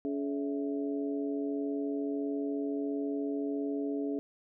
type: harmonic tone with a mistuned harmonic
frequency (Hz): 141.5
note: C#3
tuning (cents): +36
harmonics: 2 / 3 / 4 / 5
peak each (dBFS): -32 / -36 / -50 / -44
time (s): 0.05-4.19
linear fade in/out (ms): 0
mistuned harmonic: 5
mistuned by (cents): -120
effects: none